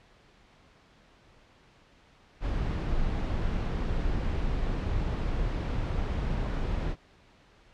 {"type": "noise", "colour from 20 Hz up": "brown", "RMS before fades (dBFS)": -29, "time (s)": [2.4, 6.96], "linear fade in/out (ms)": 50, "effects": ["pink hiss -59 dBFS RMS until 7.73 s", "low-pass 4000 Hz 12 dB/octave"]}